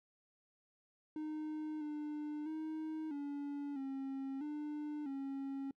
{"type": "tone with pitch steps", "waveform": "triangle", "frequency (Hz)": [307.9, 299.3, 313.9, 285.8, 270, 298.4, 273.1], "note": ["D#4", "D4", "D#4", "D4", "C#4", "D4", "C#4"], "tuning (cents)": [-18, 33, 15, -47, -45, 28, -26], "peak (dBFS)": -37, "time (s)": [1.16, 5.71], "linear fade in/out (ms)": 2, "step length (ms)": 650, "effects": ["noise-tail reverb RT60 0.1 s tail -26 dB re dry"]}